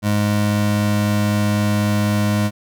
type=tone pair together; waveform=square; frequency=103.83 / 207.7 Hz; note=G#2 / G#3; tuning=0 / 0 cents; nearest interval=octave; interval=1200 cents; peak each=-19 dBFS; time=0.02-2.51 s; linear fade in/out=50 ms; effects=none